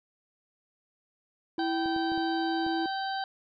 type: tone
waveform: triangle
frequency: 329.6 Hz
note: E4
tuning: in tune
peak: -27 dBFS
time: 1.58-2.86 s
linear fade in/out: 2 ms
type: harmonic tone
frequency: 776 Hz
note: G5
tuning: 18 cents flat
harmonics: 1 / 2 / 4 / 5 / 6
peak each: -31 / -37 / -43 / -43 / -43 dBFS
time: 1.59-3.24 s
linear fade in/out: 2 ms
type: clicks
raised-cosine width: 2 ms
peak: -30 dBFS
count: 5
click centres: 1.859 / 1.963 / 2.119 / 2.177 / 2.665 s
effects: none